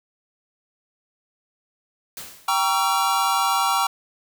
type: noise with exponential decay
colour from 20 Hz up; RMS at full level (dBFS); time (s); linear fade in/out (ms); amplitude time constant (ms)
white; -33; 2.17-2.73; 1; 120
type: chord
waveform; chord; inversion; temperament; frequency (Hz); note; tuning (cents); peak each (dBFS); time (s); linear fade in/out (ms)
square; G diminished seventh; none; just; 784 / 940.8 / 1128.9 / 1354.7; G5 / Bb5 / Db6 / Fb6; 0 / +16 / +31 / +47; -25; 2.48-3.87; 5
effects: none